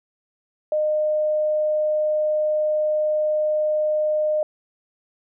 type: tone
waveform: sine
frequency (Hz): 611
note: D#5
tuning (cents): -32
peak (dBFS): -18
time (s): 0.72-4.43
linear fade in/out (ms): 2
effects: none